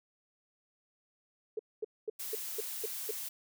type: tone bursts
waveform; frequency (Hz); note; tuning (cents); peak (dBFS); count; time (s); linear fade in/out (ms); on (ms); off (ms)
sine; 433.8; A4; -25; -32; 7; 1.57-3.111; 5; 23; 230
type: noise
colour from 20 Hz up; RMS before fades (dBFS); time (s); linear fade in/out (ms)
blue; -40; 2.19-3.29; 10
effects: none